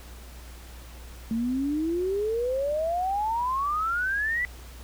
sine exponential sweep, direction up, 220.5 to 2000 Hz, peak -24 dBFS, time 1.31-4.45 s, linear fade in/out 0 ms, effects added 60 Hz sine -42 dBFS peak until 4.83 s + pink hiss -49 dBFS RMS until 4.83 s

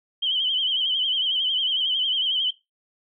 sine tone with vibrato, 3100 Hz, G7, 20 cents flat, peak -20 dBFS, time 0.22-2.51 s, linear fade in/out 10 ms, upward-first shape sine, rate 11 Hz, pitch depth 77 cents each way, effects noise-tail reverb RT60 0.2 s tail -17 dB re dry

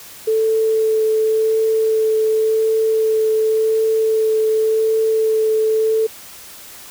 sine tone with vibrato, 439.8 Hz, A4, 1 cent flat, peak -13 dBFS, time 0.27-6.07 s, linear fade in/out 10 ms, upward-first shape sine, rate 0.9 Hz, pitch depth 10 cents each way, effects white hiss -38 dBFS RMS until 6.9 s

